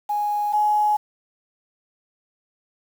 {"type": "tone pair in turn", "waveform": "sine", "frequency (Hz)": [830.6, 840.7], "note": ["G#5", "G#5"], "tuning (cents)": [0, 21], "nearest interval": "unison", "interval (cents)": 21, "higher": "second", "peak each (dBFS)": [-20, -16], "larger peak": "second", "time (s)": [[0.09, 0.53], [0.53, 0.97]], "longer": "neither", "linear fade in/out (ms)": 10, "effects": ["7-bit"]}